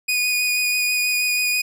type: tone with vibrato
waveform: sawtooth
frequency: 2470 Hz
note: D#7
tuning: 13 cents flat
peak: -15 dBFS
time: 0.08-1.62 s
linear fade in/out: 10 ms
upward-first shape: sine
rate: 6.2 Hz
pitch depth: 11 cents each way
effects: none